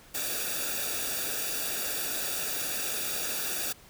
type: noise with comb filter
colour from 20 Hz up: white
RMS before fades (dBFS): -32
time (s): 0.14-3.73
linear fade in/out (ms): 10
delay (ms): 0.96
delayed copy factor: -0.75
effects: pink hiss -54 dBFS RMS until 3.89 s